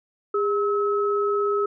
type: tone pair together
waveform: sine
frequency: 407.2 / 1290.4 Hz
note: G#4 / E6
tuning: -34 / -37 cents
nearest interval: octave + minor sixth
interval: 1997 cents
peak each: -21 / -25 dBFS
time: 0.34-1.66 s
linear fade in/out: 5 ms
effects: none